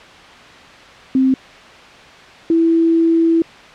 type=tone pair in turn; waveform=sine; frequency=262.9 / 330.1 Hz; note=C4 / E4; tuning=+8 / +2 cents; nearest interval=major third; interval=394 cents; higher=second; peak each=-10 dBFS; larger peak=neither; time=1.15-1.34 / 2.5-3.42 s; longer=second; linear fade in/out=2 ms; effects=white hiss -39 dBFS RMS until 3.74 s + low-pass 3000 Hz 12 dB/octave